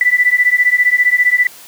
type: beating tone pair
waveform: sine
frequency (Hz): 1972 / 1987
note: B6 / B6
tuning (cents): -3 / +10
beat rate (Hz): 15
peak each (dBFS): -12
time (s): 0.01-1.47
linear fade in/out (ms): 2
effects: white hiss -38 dBFS RMS until 1.67 s + high-pass 150 Hz 12 dB/octave